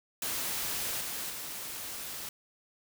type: noise with level steps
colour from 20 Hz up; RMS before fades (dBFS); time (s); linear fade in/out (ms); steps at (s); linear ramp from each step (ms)
white; -34 / -37 / -40; 0.22-2.29; 2; 1.01 / 1.3; 2
effects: none